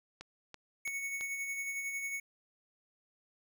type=click train; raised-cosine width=0.2 ms; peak=-28 dBFS; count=4; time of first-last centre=0.21-1.21 s; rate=3 Hz
type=tone with tremolo; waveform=square; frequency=2217 Hz; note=C#7; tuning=in tune; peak=-35 dBFS; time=0.85-2.2 s; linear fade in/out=5 ms; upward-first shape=sine; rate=11 Hz; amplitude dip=40%
effects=none